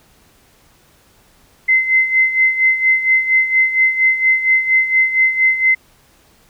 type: tone with tremolo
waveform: sine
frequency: 2061 Hz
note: C7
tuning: 27 cents flat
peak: -8 dBFS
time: 1.68-5.75 s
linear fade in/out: 10 ms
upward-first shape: sine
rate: 4.3 Hz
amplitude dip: 70%
effects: pink hiss -52 dBFS RMS until 6.49 s